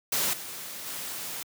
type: noise with level steps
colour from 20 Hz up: white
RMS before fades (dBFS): -27 / -39 / -36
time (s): 0.12-1.43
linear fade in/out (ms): 5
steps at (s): 0.33 / 0.86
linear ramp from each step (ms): 5
effects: high-pass 100 Hz 12 dB/octave